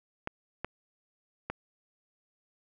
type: clicks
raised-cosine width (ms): 0.5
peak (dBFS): -18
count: 3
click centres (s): 0.274 / 0.646 / 1.5
effects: none